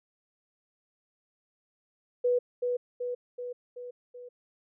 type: tone with echo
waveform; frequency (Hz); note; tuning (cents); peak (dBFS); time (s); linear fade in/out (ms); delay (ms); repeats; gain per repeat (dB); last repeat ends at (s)
sine; 491.2; B4; -9; -22; 2.24-2.39; 10; 380; 5; -4; 4.29
effects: none